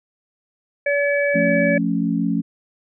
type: harmonic tone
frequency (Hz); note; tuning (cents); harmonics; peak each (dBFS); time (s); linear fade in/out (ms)
571; D5; -49; 1 / 3 / 4; -18 / -23 / -24; 0.86-1.78; 5
type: chord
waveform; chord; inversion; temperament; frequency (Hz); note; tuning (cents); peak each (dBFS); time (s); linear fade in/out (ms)
sine; F augmented; none; equal; 174.61 / 220 / 277.2; F3 / A3 / C#4; 0 / 0 / 0; -22; 1.34-2.42; 20
effects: none